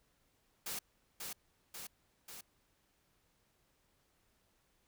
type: noise with echo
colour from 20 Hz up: white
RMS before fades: -41 dBFS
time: 0.66-0.79 s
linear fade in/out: 5 ms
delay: 540 ms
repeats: 3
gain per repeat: -3 dB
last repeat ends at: 2.41 s
effects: pink hiss -75 dBFS RMS until 4.87 s